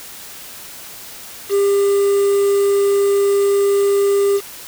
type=tone with quantisation; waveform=triangle; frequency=400 Hz; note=G4; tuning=35 cents sharp; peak=-10 dBFS; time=1.49-4.41 s; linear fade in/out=50 ms; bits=5; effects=white hiss -35 dBFS RMS until 4.67 s